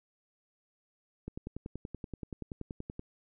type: click train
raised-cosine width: 3 ms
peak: -26 dBFS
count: 19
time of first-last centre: 1.28-2.994 s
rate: 10.5 Hz
effects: none